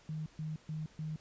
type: tone bursts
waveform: sine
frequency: 155.56 Hz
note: D#3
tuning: in tune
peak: -36 dBFS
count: 4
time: 0.09-1.16 s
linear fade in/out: 2 ms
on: 170 ms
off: 130 ms
effects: pink hiss -62 dBFS RMS until 1.2 s + resampled to 16000 Hz